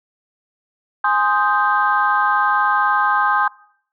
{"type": "chord", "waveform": "sine", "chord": "Ab major seventh", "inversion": "none", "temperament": "equal", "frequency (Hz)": [830.6, 1046.5, 1244.5, 1568], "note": ["Ab5", "C6", "Eb6", "G6"], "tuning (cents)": [0, 0, 0, 0], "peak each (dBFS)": -19, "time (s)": [1.04, 3.48], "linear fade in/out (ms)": 5, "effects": ["noise-tail reverb RT60 0.6 s tail -22 dB re dry", "tanh soft clip ceiling -4 dBFS"]}